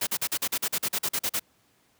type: noise bursts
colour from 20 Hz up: white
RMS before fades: -27 dBFS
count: 14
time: 0.01-1.396 s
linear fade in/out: 10 ms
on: 60 ms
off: 42 ms
effects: pink hiss -65 dBFS RMS until 1.99 s + high-pass 100 Hz 12 dB/octave